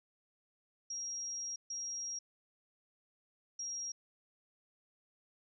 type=tone bursts at uneven times; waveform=sine; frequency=5630 Hz; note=F8; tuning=13 cents sharp; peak=-38 dBFS; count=3; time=0.9-1.56 / 1.7-2.19 / 3.59-3.92 s; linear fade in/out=5 ms; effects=none